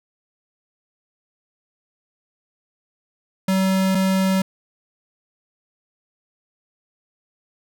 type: tone pair in turn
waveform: square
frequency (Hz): 190.2 / 190.2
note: F#3 / F#3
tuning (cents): +48 / +48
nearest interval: unison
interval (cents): 0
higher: neither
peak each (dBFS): -17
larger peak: neither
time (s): 3.48-3.95 / 3.95-4.42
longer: neither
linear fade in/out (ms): 5
effects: none